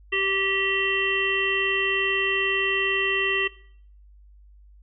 harmonic tone, 388.8 Hz, G4, 14 cents flat, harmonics 1 / 3 / 5 / 7 / 8, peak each -28 / -33 / -26 / -25 / -32 dBFS, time 0.12-3.48 s, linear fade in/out 10 ms, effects noise-tail reverb RT60 0.6 s tail -20 dB re dry + added 50 Hz sine -48 dBFS peak until 4.82 s

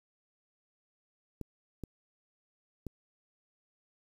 clicks, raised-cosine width 3 ms, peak -26 dBFS, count 3, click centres 1.413 / 1.837 / 2.867 s, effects 9-bit

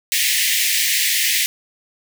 pink high-pass noise, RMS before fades -18 dBFS, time 0.12-1.46 s, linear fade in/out 0 ms, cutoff 1800 Hz, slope 96 dB/octave, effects none

